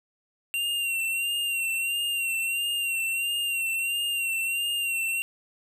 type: tone with vibrato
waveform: square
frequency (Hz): 2757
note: F7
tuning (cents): -23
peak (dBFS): -26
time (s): 0.54-5.22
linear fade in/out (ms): 0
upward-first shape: sine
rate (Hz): 1.5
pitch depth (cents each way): 44
effects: none